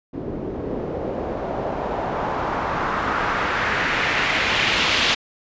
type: noise with low-pass filter sweep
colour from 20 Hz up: white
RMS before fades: -23 dBFS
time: 0.13-5.15 s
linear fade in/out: 10 ms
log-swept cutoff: 330 to 3400 Hz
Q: 1.7
effects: resampled to 16000 Hz